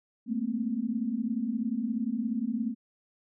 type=tone cluster; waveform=sine; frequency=213 / 230 / 261.5 Hz; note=G#3 / A#3 / C4; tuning=+44 / -23 / -1 cents; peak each=-34 / -30 / -34 dBFS; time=0.26-2.75 s; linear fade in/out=50 ms; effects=none